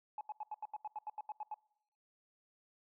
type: tone bursts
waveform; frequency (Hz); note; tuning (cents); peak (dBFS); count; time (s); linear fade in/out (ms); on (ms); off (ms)
sine; 850; G#5; +40; -38; 13; 0.18-1.542; 2; 30; 81
effects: noise-tail reverb RT60 0.9 s tail -26 dB re dry + tanh soft clip ceiling -34 dBFS